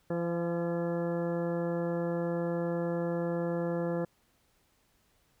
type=harmonic tone with a mistuned harmonic; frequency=170.5 Hz; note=F3; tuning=41 cents flat; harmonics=1 / 2 / 3 / 4 / 5 / 6 / 7 / 8 / 10; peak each=-33 / -35 / -33 / -44 / -47 / -49 / -51 / -49 / -49 dBFS; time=0.1-4.05 s; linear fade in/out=5 ms; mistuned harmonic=4; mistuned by=+26 cents; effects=pink hiss -70 dBFS RMS until 5.4 s